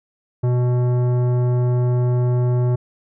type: tone with tanh clipping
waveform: triangle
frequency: 123.47 Hz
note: B2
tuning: in tune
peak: -17 dBFS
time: 0.43-2.76 s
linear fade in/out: 10 ms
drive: 18 dB
effects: none